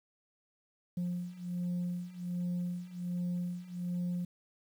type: beating tone pair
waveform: sine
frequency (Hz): 176.2 / 177.5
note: F3 / F3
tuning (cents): +16 / +28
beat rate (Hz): 1.3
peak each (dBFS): -36 / -34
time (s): 0.97-4.25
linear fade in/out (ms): 5
effects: tanh soft clip ceiling -30 dBFS + 10-bit